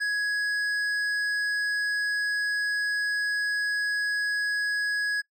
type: tone with hard clipping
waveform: sine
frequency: 1670 Hz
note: G#6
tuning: 9 cents sharp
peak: -26 dBFS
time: 0-5.22 s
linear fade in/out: 20 ms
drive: 8 dB
effects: noise-tail reverb RT60 0.1 s tail -23 dB re dry